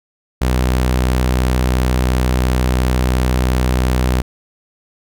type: tone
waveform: sawtooth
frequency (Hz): 62.9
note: B1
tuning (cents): +32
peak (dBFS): -9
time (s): 0.41-4.22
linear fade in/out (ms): 10
effects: none